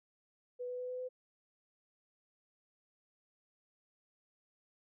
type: tone with pitch steps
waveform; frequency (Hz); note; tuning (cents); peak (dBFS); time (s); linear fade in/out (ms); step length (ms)
sine; 493.9 / 497 / 500.2 / 503.4 / 506.6; B4 / B4 / B4 / B4 / B4; 0 / +11 / +22 / +33 / +44; -38; 0.59-1.09; 20; 100
effects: none